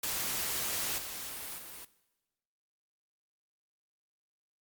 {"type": "noise with level steps", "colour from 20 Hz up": "white", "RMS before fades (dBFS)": [-34, -41, -46], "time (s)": [0.03, 1.85], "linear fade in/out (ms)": 5, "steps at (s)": [0.98, 1.58], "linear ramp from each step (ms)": 2, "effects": ["noise-tail reverb RT60 1.0 s tail -18 dB re dry", "Opus 48 kbps"]}